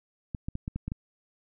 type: clicks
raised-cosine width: 5 ms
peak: -20 dBFS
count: 7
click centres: 0.348 / 0.485 / 0.554 / 0.679 / 0.76 / 0.88 / 0.919 s
effects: none